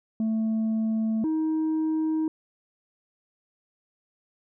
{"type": "tone pair in turn", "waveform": "sine", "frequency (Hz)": [221.1, 315.4], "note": ["A3", "D#4"], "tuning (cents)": [9, 24], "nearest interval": "tritone", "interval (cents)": 615, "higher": "second", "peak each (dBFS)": [-20, -20], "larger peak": "neither", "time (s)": [[0.2, 1.24], [1.24, 2.28]], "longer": "neither", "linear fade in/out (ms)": 2, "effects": ["tanh soft clip ceiling -22 dBFS"]}